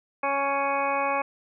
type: harmonic tone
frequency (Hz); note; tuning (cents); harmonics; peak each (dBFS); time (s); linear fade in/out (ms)
277.9; C#4; +4; 1 / 2 / 3 / 4 / 5 / 6 / 8 / 9; -38 / -29 / -28 / -28 / -39 / -37 / -34 / -34; 0.23-1.22; 5
effects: none